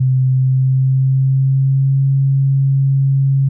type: tone with pitch glide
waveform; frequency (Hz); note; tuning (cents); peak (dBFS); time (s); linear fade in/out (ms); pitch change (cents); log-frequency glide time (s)
sine; 130 to 136.23; C3 to C#3; -11 to -30; -10; 0-3.49; 10; +81; 0.28-2.04
effects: none